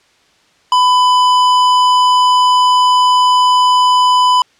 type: tone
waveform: square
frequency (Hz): 1000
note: B5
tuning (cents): +21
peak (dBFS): -8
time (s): 0.72-4.42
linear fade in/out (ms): 2
effects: white hiss -52 dBFS RMS until 4.59 s + low-pass 5000 Hz 12 dB/octave